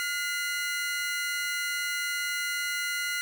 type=tone pair together; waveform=sawtooth; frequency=1425.2 / 2036 Hz; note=F6 / C7; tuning=+35 / -48 cents; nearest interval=tritone; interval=617 cents; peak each=-28 dBFS; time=0-3.21 s; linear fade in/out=0 ms; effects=none